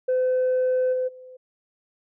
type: tone with level steps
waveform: sine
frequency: 510 Hz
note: C5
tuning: 44 cents flat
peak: -17 / -21 / -41 dBFS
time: 0.08-1.37 s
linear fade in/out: 10 ms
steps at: 0.92 / 1.07 s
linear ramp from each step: 20 ms
effects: tanh soft clip ceiling -17 dBFS